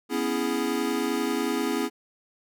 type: chord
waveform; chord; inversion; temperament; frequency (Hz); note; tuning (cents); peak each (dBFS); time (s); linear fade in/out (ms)
square; C# minor seventh; third; equal; 246.9 / 277.2 / 329.6 / 415.3; B3 / C#4 / E4 / G#4; 0 / 0 / 0 / 0; -31; 0.09-1.9; 50
effects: none